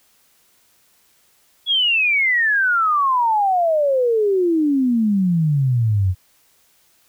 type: exponential sweep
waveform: sine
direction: down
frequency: 3400 to 88.6 Hz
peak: -14 dBFS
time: 1.66-6.15 s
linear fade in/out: 50 ms
effects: white hiss -58 dBFS RMS until 7.08 s